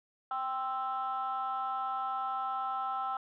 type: chord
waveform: sine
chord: C major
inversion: second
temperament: equal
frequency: 784 / 1046.5 / 1318.5 Hz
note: G5 / C6 / E6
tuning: 0 / 0 / 0 cents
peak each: -34 / -39 / -34 dBFS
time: 0.31-3.17 s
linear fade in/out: 2 ms
effects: tanh soft clip ceiling -26 dBFS